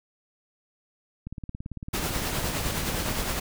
click train, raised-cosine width 5 ms, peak -23 dBFS, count 34, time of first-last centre 1.27-3.114 s, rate 17.9 Hz
pink noise with tremolo, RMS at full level -28 dBFS, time 1.93-3.4 s, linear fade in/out 10 ms, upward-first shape sine, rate 9.7 Hz, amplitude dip 35%
effects none

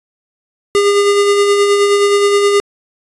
square tone with tremolo, 405.2 Hz, G#4, 43 cents flat, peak -8 dBFS, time 0.75-2.6 s, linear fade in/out 0 ms, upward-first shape sine, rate 9.5 Hz, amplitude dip 35%, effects resampled to 24000 Hz

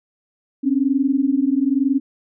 sine tone pair together, 262.4 / 283.4 Hz, C4 / C#4, +5 / +38 cents, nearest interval minor second, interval 133 cents, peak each -18 dBFS, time 0.63-2 s, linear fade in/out 20 ms, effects none

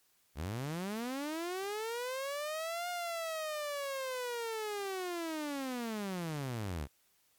sawtooth linear two-way sweep, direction up then down, 64.1 to 713 to 64.1 Hz, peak -32 dBFS, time 0.35-6.88 s, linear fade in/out 50 ms, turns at 2.89 s, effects white hiss -71 dBFS RMS until 7.38 s + MP3 96 kbps

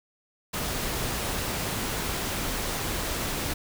pink noise, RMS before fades -30 dBFS, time 0.53-3.54 s, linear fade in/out 10 ms, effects none

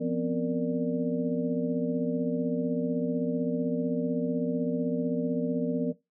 sine tone cluster, 173.3 / 248.5 / 264.3 / 463.4 / 590 Hz, F3 / B3 / C4 / A#4 / D5, -13 / +11 / +18 / -10 / +8 cents, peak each -33 / -29 / -35 / -32 / -36 dBFS, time 0-5.93 s, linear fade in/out 20 ms, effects noise-tail reverb RT60 0.2 s tail -17 dB re dry

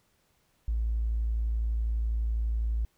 triangle tone with tanh clipping, 56 Hz, A1, 31 cents sharp, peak -25 dBFS, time 0.68-2.85 s, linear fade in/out 0 ms, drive 2 dB, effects pink hiss -70 dBFS RMS until 2.97 s

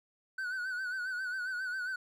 triangle tone with vibrato, 1498 Hz, F#6, 21 cents sharp, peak -32 dBFS, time 0.38-1.96 s, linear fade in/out 5 ms, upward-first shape sine, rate 7.4 Hz, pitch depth 65 cents each way, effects none

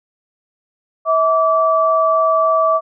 sine tone pair together, 646 / 1157.4 Hz, E5 / D6, -35 / -26 cents, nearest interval minor seventh, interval 1009 cents, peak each -14 dBFS, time 1.05-2.81 s, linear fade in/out 50 ms, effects none

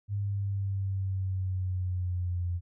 sine exponential sweep, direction down, 101.7 to 87.31 Hz, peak -28 dBFS, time 0.08-2.61 s, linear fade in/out 50 ms, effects none

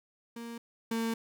35% pulse tone pair in turn, 233.1 / 227.3 Hz, A#3 / A#3, 0 / -43 cents, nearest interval unison, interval 43 cents, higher first, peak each -38 / -28 dBFS, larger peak second, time 0.36-0.58 / 0.91-1.14 s, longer second, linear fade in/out 5 ms, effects none

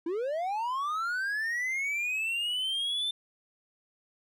triangle linear sweep, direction up, 315.6 to 3569 Hz, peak -27 dBFS, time 0.06-3.11 s, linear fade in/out 5 ms, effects none

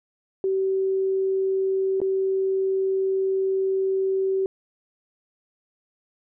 sine tone with dropouts, 383.5 Hz, G4, 38 cents flat, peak -20 dBFS, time 0.44-4.46 s, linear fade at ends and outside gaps 1 ms, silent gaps 2.003-2.016 s, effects none

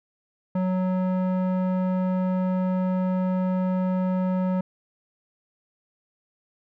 square tone with low-pass filter, 185 Hz, F#3, in tune, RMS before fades -24 dBFS, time 0.55-4.61 s, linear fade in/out 5 ms, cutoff 960 Hz, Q 0.93, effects none

